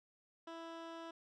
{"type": "tone", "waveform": "15% pulse", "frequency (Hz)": 330.5, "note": "E4", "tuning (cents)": 5, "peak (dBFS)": -40, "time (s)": [0.47, 1.11], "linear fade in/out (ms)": 5, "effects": ["low-pass 4000 Hz 12 dB/octave"]}